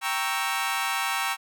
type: chord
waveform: 20% pulse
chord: G diminished seventh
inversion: none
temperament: equal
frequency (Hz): 784 / 932.3 / 1108.7 / 1318.5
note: G5 / Bb5 / Db6 / Fb6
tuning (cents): 0 / 0 / 0 / 0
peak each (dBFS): -26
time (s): 0.01-1.37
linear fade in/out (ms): 50
effects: none